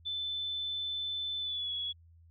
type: tone with pitch glide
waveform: sine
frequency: 3520 to 3367 Hz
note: A7 to G#7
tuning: 0 to +23 cents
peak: -33 dBFS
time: 0.05-1.93 s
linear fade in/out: 20 ms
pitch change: -77 cents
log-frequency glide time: 1.4-1.72 s
effects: added 83 Hz sine -56 dBFS peak until 2.3 s